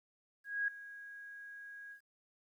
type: tone with ADSR envelope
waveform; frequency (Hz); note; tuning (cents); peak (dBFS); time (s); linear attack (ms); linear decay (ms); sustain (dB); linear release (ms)
sine; 1646; G#6; -16; -30; 0.44-2.01; 240; 3; -17; 95
effects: 12-bit